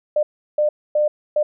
sine tone bursts at uneven times, 600 Hz, D5, 37 cents sharp, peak -14 dBFS, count 4, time 0.16-0.23 / 0.58-0.69 / 0.95-1.08 / 1.36-1.43 s, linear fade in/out 5 ms, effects none

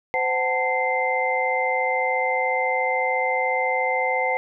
sine tone cluster, 515 / 749 / 886 / 2083 Hz, C5 / F#5 / A5 / C7, -28 / +21 / +12 / -8 cents, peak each -25 / -26 / -27 / -24 dBFS, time 0.14-4.37 s, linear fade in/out 0 ms, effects none

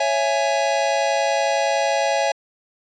square chord, C# minor, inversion none, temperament just, 554.4 / 665.2 / 831.5 Hz, C#5 / E5 / G#5, 0 / +16 / +2 cents, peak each -23 / -23 / -23 dBFS, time 0-2.32 s, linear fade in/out 5 ms, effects resampled to 16000 Hz

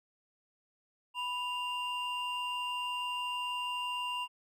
triangle tone pair together, 987.8 / 2794 Hz, B5 / F7, 0 / 0 cents, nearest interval octave + tritone, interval 1800 cents, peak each -34 / -35 dBFS, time 1.14-4.28 s, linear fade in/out 50 ms, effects none

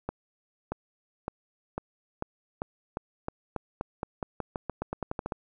accelerating click train, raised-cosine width 1 ms, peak -17 dBFS, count 22, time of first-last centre 0.09-5.322 s, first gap 630 ms, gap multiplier 0.89, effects none

